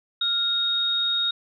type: tone pair together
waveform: sine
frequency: 1398 / 3736 Hz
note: F6 / A#7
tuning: +1 / +3 cents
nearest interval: octave + perfect fourth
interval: 1702 cents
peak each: -32 / -21 dBFS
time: 0.21-1.31 s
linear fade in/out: 5 ms
effects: none